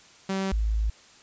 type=tone pair in turn; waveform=sawtooth / sine; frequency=192.5 / 54.02 Hz; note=G3 / A1; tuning=-31 / -31 cents; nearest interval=octave + minor seventh; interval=2200 cents; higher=first; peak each=-22 dBFS; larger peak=neither; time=0.29-0.52 / 0.52-0.9 s; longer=second; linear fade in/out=5 ms; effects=white hiss -53 dBFS RMS until 1.22 s + resampled to 16000 Hz